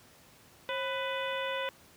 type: harmonic tone with a mistuned harmonic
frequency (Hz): 497.9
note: B4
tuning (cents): +14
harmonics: 1 / 2 / 3 / 4 / 5 / 6 / 7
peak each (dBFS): -35 / -38 / -40 / -41 / -42 / -43 / -43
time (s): 0.69-1.69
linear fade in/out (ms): 0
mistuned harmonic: 1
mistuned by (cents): +130
effects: pink hiss -58 dBFS RMS until 1.96 s + high-pass 80 Hz 12 dB/octave